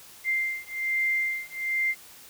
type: beating tone pair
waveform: sine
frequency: 2093 / 2094.2 Hz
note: C7 / C7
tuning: 0 / +1 cents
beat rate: 1.2 Hz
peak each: -28 dBFS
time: 0.24-1.95 s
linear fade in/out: 50 ms
effects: white hiss -49 dBFS RMS until 2.29 s